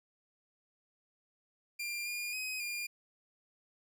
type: tone with pitch steps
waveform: sawtooth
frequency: 2389 / 2421 / 2520 / 2409 Hz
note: D7 / D#7 / D#7 / D7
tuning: +29 / -48 / +21 / +43 cents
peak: -33 dBFS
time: 1.79-2.87 s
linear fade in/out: 10 ms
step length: 270 ms
effects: none